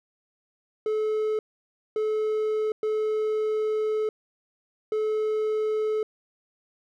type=tone bursts at uneven times; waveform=triangle; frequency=431.4 Hz; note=A4; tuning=34 cents flat; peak=-21 dBFS; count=4; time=0.86-1.39 / 1.96-2.72 / 2.83-4.09 / 4.92-6.03 s; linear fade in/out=2 ms; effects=none